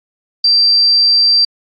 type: tone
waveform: sine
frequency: 4699 Hz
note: D8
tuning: in tune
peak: -7 dBFS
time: 0.44-1.45 s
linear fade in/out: 5 ms
effects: AAC 64 kbps